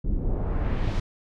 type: noise with low-pass filter sweep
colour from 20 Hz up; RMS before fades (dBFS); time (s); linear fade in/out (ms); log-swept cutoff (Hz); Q
brown; -25; 0.04-1; 5; 250 to 5900; 0.99
effects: none